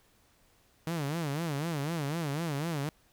sawtooth tone with vibrato, 153.9 Hz, D#3, 19 cents flat, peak -27 dBFS, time 0.87-2.89 s, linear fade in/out 0 ms, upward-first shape sine, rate 4 Hz, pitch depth 190 cents each way, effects pink hiss -66 dBFS RMS until 3.12 s

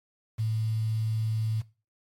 sine tone with quantisation, 110.5 Hz, A2, 8 cents sharp, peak -25 dBFS, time 0.38-1.62 s, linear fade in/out 20 ms, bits 8, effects noise-tail reverb RT60 0.3 s tail -18 dB re dry + MP3 64 kbps

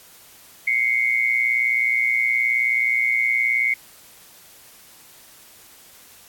sine tone pair together, 2093 / 2212 Hz, C7 / C#7, 0 / -4 cents, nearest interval minor second, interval 96 cents, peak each -20 dBFS, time 0.67-3.74 s, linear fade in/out 5 ms, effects white hiss -48 dBFS RMS until 6.28 s + AAC 64 kbps

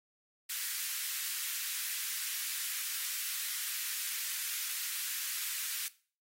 white high-pass noise, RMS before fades -37 dBFS, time 0.49-5.88 s, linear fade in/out 10 ms, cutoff 1500 Hz, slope 24 dB/octave, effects noise-tail reverb RT60 0.4 s tail -18 dB re dry + AAC 48 kbps

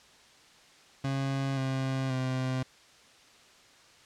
30% pulse tone with pitch steps, 136.1 / 132.84 / 129.65 Hz, C#3 / C3 / C3, -31 / +27 / -15 cents, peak -26 dBFS, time 1.04-2.63 s, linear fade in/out 5 ms, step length 530 ms, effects white hiss -57 dBFS RMS until 4.05 s + low-pass 6000 Hz 12 dB/octave

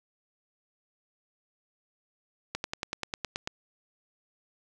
slowing click train, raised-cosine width 0.2 ms, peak -14 dBFS, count 10, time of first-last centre 2.55-3.474 s, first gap 91 ms, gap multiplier 1.03, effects none

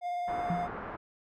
triangle tone with vibrato, 707 Hz, F5, 21 cents sharp, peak -29 dBFS, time 0.01-0.69 s, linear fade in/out 50 ms, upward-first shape square, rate 19 Hz, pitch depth 15 cents each way
white low-pass noise, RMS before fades -40 dBFS, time 0.27-0.97 s, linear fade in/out 20 ms, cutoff 1400 Hz, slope 24 dB/octave
sine tone with exponential decay, 173.5 Hz, F3, 11 cents flat, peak -26 dBFS, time 0.5-0.81 s, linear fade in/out 2 ms, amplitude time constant 67 ms
effects none

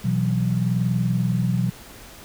sine chord, B suspended fourth, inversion none, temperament just, 123.47 / 164.63 / 185.21 Hz, B2 / E3 / F#3, 0 / -2 / +2 cents, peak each -22 / -25 / -23 dBFS, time 0.04-1.7 s, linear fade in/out 10 ms, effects pink hiss -43 dBFS RMS until 2.24 s

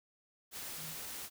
sine tone in noise, 159.2 Hz, D#3, 40 cents sharp, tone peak -50 dBFS, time 0.76-0.96 s, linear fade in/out 50 ms, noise white, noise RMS -44 dBFS, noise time 0.51-1.3 s, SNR -9 dB, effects none

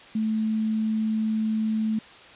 sine tone with quantisation, 218.7 Hz, A3, 10 cents flat, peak -22 dBFS, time 0.15-1.99 s, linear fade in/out 5 ms, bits 8, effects white hiss -47 dBFS RMS until 2.35 s + resampled to 8000 Hz

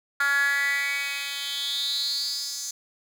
10% pulse tone with high-pass filter sweep, 281 Hz, C#4, 24 cents sharp, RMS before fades -27 dBFS, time 0.2-2.71 s, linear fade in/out 5 ms, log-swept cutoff 1500 to 6000 Hz, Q 7.5, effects none

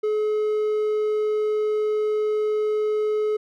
triangle tone, 426.4 Hz, G#4, 46 cents sharp, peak -18 dBFS, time 0.03-3.37 s, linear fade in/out 10 ms, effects none

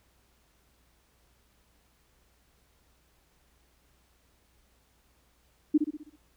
sine tone with echo, 301.8 Hz, D4, 47 cents sharp, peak -17 dBFS, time 5.74-5.78 s, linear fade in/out 10 ms, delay 64 ms, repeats 6, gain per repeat -6 dB, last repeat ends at 6.164 s, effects added 60 Hz sine -68 dBFS peak until 6.36 s + pink hiss -68 dBFS RMS until 6.36 s

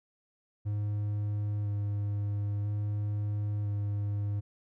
triangle tone with vibrato, 103.1 Hz, G#2, 12 cents flat, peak -27 dBFS, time 0.65-4.41 s, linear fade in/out 20 ms, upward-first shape square, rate 0.5 Hz, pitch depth 12 cents each way, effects none

